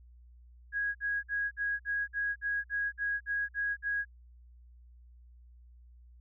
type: tone bursts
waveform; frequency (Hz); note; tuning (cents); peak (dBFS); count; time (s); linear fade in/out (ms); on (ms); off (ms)
sine; 1651; G#6; -11; -29; 12; 0.72-4.052; 50; 230; 52
effects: added 60 Hz sine -53 dBFS peak until 6.2 s